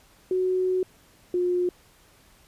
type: tone pair in turn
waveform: sine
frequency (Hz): 370 / 357.4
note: F#4 / F4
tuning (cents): 0 / +40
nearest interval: minor second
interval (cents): 60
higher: first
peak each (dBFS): -21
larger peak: neither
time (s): 0.31-0.83 / 1.34-1.69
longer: first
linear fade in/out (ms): 2
effects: pink hiss -57 dBFS RMS until 2.47 s + resampled to 32000 Hz